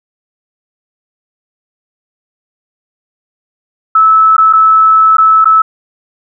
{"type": "tone with dropouts", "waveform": "sine", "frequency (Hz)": 1305, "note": "E6", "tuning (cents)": -18, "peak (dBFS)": -3, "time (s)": [3.95, 5.62], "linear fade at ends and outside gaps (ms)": 5, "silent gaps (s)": [[4.367, 4.38], [4.528, 4.533], [5.17, 5.182], [5.445, 5.455]], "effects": []}